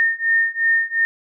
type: beating tone pair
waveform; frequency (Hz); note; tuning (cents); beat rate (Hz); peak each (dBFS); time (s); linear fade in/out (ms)
sine; 1824 / 1826.8; A#6 / A#6; -38 / -36; 2.8; -19 / -18; 0-1.05; 0
effects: none